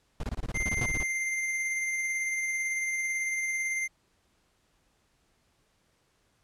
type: noise bursts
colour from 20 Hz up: brown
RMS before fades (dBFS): -32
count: 15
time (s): 0.2-1.032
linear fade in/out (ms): 2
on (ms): 34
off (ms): 23
type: tone with tremolo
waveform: square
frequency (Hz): 2093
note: C7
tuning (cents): 0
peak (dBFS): -28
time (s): 0.54-3.88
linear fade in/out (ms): 20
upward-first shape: sine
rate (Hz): 18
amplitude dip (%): 25
type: tone with exponential decay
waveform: 40% pulse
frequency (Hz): 120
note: B2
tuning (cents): -49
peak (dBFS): -25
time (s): 0.81-0.9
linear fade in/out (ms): 5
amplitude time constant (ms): 19
effects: pink hiss -70 dBFS RMS until 6.43 s + low-pass 10000 Hz 12 dB/octave